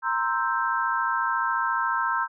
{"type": "chord", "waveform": "sine", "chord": "C dominant seventh", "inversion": "third", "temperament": "equal", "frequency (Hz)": [932.3, 1046.5, 1318.5, 1568], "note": ["Bb5", "C6", "E6", "G6"], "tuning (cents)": [0, 0, 0, 0], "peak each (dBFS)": -28, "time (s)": [0.02, 2.28], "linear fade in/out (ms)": 50, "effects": []}